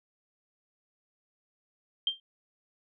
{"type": "tone with exponential decay", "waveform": "sine", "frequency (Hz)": 3168, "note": "G7", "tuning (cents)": 18, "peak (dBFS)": -21, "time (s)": [2.07, 2.2], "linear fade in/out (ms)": 2, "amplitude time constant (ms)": 27, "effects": []}